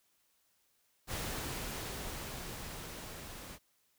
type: noise with level ramp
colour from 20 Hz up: pink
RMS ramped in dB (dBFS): -38 to -48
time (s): 1.07-3.59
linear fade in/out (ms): 50
effects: white hiss -74 dBFS RMS until 3.98 s